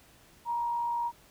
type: tone with frequency modulation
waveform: sine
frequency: 945 Hz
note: A#5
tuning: 23 cents sharp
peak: -28 dBFS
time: 0.45-1.12 s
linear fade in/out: 50 ms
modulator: 56.8 Hz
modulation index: 0.23
effects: pink hiss -59 dBFS RMS until 1.3 s